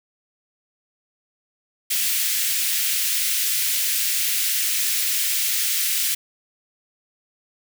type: high-pass noise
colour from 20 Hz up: white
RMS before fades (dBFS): -22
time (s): 1.9-6.15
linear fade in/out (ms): 10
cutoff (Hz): 1900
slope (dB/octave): 24
effects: none